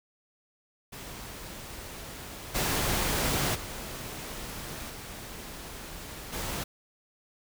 pink noise with level steps, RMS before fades -42 / -28 / -39 / -42 / -34 dBFS, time 0.92-6.64 s, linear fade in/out 10 ms, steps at 2.54 / 3.54 / 4.89 / 6.32 s, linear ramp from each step 20 ms, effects none

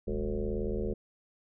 sine tone with frequency modulation, 207.7 Hz, G#3, in tune, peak -29 dBFS, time 0.07-0.94 s, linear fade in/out 10 ms, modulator 78.3 Hz, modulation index 3.8, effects none

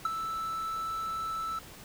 triangle tone with ADSR envelope, 1318.5 Hz, E6, in tune, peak -21 dBFS, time 0.05-1.59 s, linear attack 4 ms, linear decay 17 ms, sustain -9 dB, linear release 4 ms, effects pink hiss -49 dBFS RMS until 1.84 s

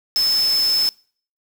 sine tone in noise, 5240 Hz, E8, 11 cents flat, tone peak -15 dBFS, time 0.16-0.89 s, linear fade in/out 0 ms, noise white, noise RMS -30 dBFS, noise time 0.16-0.89 s, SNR +12 dB, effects noise-tail reverb RT60 0.5 s tail -24 dB re dry

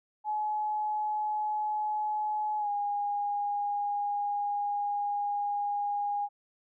sine tone with pitch glide, 849 to 818.2 Hz, G#5 to G#5, +38 to -26 cents, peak -28 dBFS, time 0.24-6.29 s, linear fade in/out 50 ms, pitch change -64 cents, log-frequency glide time 2.58-2.69 s, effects none

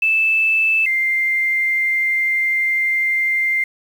sine tone pair in turn, 2633 / 2096 Hz, E7 / C7, -3 / +2 cents, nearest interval major third, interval 395 cents, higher first, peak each -13 / -15 dBFS, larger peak first, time 0.02-0.86 / 0.86-3.64 s, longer second, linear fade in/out 5 ms, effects 7-bit

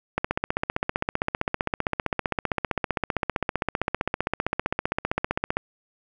click train, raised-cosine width 0.5 ms, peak -8 dBFS, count 84, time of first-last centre 0.18-5.57 s, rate 15.4 Hz, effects none

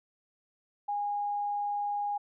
sine tone, 820 Hz, G#5, 22 cents flat, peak -29 dBFS, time 0.88-2.18 s, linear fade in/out 10 ms, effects none

